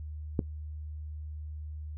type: click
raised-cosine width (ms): 3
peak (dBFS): -13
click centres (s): 0.392
effects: noise-tail reverb RT60 0.1 s tail -18 dB re dry + added 76 Hz sine -37 dBFS peak until 1.97 s